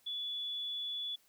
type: tone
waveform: sine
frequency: 3430 Hz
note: A7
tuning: 45 cents flat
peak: -36 dBFS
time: 0.06-1.16 s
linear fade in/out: 10 ms
effects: white hiss -69 dBFS RMS until 1.28 s